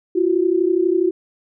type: tone pair together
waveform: sine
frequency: 340.9 / 373.1 Hz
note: F4 / F#4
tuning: -42 / +14 cents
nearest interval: major second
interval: 156 cents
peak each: -17 dBFS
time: 0.15-1.11 s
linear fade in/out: 10 ms
effects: none